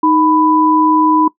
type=tone pair together; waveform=sine; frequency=311.1 / 993.7 Hz; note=D#4 / B5; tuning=0 / +10 cents; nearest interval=octave + minor sixth; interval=2010 cents; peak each=-11 dBFS; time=0.03-1.28 s; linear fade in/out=5 ms; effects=noise-tail reverb RT60 0.1 s tail -19 dB re dry